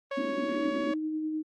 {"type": "tone with pitch glide", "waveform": "sawtooth", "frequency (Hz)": [554, 560.8], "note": ["C#5", "C#5"], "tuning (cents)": [-1, 20], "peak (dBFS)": -27, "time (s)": [0.11, 0.94], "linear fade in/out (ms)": 5, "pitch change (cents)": 21, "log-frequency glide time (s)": [0.23, 0.68]}
{"type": "band-pass noise", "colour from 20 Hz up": "white", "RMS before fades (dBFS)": -33, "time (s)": [0.17, 0.92], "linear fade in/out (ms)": 10, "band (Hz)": [240, 320], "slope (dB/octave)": 48}
{"type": "tone with tremolo", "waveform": "sine", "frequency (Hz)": 311.1, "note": "D#4", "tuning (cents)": 0, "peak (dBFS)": -28, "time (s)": [0.53, 1.43], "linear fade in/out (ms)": 20, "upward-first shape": "sine", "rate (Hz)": 9.9, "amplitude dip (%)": 25}
{"effects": ["low-pass 3000 Hz 12 dB/octave", "Opus 32 kbps"]}